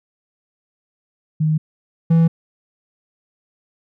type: tone pair in turn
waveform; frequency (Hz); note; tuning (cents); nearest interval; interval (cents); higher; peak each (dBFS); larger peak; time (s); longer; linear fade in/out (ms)
sine / triangle; 155.56 / 164.93; D#3 / E3; 0 / +1; minor second; 101; second; -14 / -8; second; 1.4-1.58 / 2.1-2.28; neither; 10
effects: none